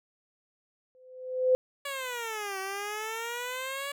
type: tone with exponential growth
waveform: sine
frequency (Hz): 511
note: C5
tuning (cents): -41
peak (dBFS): -17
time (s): 0.95-1.55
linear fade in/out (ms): 0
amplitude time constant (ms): 130
type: exponential two-way sweep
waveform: 10% pulse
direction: down then up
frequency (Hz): 570 to 380 to 570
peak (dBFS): -25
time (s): 1.85-3.92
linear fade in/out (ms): 5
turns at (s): 2.59
effects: none